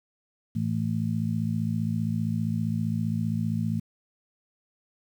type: harmonic tone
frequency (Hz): 55.2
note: A1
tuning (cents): +6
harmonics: 2 / 3 / 4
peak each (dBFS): -29 / -29 / -29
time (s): 0.55-3.8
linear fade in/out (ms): 10
effects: 9-bit